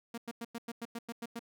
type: tone bursts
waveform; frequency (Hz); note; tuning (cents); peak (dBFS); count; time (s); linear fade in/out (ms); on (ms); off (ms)
sawtooth; 233.1; A#3; 0; -34; 10; 0.14-1.393; 5; 38; 97
effects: none